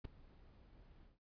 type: noise with ADSR envelope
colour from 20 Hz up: brown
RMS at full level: -41 dBFS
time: 0.04-1.19 s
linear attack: 11 ms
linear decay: 7 ms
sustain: -21 dB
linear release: 160 ms
effects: resampled to 11025 Hz